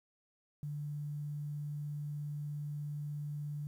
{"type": "tone", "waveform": "sine", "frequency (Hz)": 147.2, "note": "D3", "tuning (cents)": 4, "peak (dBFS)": -37, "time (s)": [0.63, 3.67], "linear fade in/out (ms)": 0, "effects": ["11-bit"]}